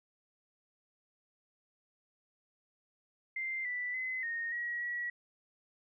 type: tone with pitch steps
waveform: sine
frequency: 2089 / 1975 / 2036 / 1853 / 1909 / 1926 Hz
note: C7 / B6 / C7 / A#6 / A#6 / B6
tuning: -3 / 0 / -48 / -11 / +41 / -44 cents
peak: -34 dBFS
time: 3.36-5.1 s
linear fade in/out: 5 ms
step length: 290 ms
effects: none